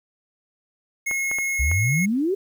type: tone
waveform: square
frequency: 2168 Hz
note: C#7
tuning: 39 cents flat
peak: -23 dBFS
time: 1.06-2.06 s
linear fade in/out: 10 ms
type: clicks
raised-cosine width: 0.5 ms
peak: -18 dBFS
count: 4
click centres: 1.112 / 1.314 / 1.386 / 1.715 s
type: exponential sweep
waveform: sine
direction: up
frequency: 61.74 to 410.4 Hz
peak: -19 dBFS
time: 1.59-2.35 s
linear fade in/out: 10 ms
effects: 9-bit